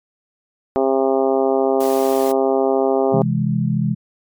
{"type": "harmonic tone", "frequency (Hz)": 133.9, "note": "C3", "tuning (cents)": 40, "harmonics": [2, 3, 4, 5, 6, 7, 8, 9], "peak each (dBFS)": [-22, -17, -21, -21, -24, -32, -34, -34], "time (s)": [0.76, 3.22], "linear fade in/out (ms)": 0}
{"type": "noise", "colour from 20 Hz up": "white", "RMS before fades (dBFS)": -33, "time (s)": [1.8, 2.32], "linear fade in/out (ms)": 5}
{"type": "chord", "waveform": "sine", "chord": "C augmented", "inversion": "none", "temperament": "equal", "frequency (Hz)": [130.81, 164.81, 207.7], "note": ["C3", "E3", "G#3"], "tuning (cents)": [0, 0, 0], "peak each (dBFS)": -20, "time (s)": [3.12, 3.95], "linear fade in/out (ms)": 20}
{"effects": ["MP3 96 kbps"]}